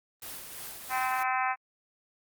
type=noise with tremolo; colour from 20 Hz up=white; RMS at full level=-40 dBFS; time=0.22-1.23 s; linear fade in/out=2 ms; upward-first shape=sine; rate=3 Hz; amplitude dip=35%
type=harmonic tone; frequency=257.6 Hz; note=C4; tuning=27 cents flat; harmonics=3 / 4 / 5 / 6 / 7 / 8 / 9 / 10; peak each=-30 / -32 / -34 / -36 / -37 / -38 / -39 / -40 dBFS; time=0.89-1.56 s; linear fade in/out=50 ms
effects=Opus 24 kbps